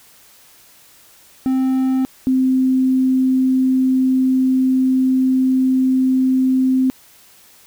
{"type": "tone pair in turn", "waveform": ["triangle", "sine"], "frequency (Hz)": [261.6, 259.9], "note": ["C4", "C4"], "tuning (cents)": [0, -11], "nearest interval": "unison", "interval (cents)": 11, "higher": "first", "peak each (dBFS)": -12, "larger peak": "neither", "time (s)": [[1.46, 2.05], [2.27, 6.9]], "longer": "second", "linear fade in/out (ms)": 0, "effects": ["white hiss -48 dBFS RMS until 7.66 s"]}